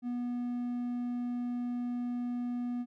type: tone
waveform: triangle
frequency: 243.5 Hz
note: B3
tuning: 24 cents flat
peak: -30 dBFS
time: 0.02-2.86 s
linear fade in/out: 50 ms
effects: none